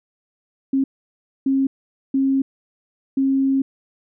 sine tone bursts at uneven times, 270 Hz, C#4, 45 cents flat, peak -15 dBFS, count 4, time 0.73-0.84 / 1.46-1.67 / 2.14-2.42 / 3.17-3.62 s, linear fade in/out 5 ms, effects none

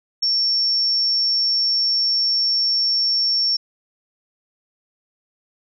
sine tone, 5460 Hz, F8, 40 cents flat, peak -16 dBFS, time 0.22-3.57 s, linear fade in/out 10 ms, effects none

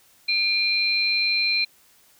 sine tone pair together, 2398 / 4116 Hz, D7 / C8, +36 / -29 cents, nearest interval major sixth, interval 935 cents, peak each -22 dBFS, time 0.28-1.65 s, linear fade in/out 10 ms, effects white hiss -57 dBFS RMS until 2.19 s

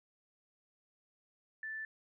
sine tone, 1760 Hz, A6, in tune, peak -39 dBFS, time 1.63-1.85 s, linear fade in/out 2 ms, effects none

